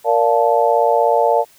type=chord; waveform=sine; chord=Bb major seventh; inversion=none; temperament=just; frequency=466.2 / 582.7 / 699.2 / 874.1 Hz; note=Bb4 / D5 / F5 / A5; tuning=0 / -14 / +2 / -12 cents; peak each=-17 dBFS; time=0.04-1.45 s; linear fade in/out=50 ms; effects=white hiss -50 dBFS RMS until 1.58 s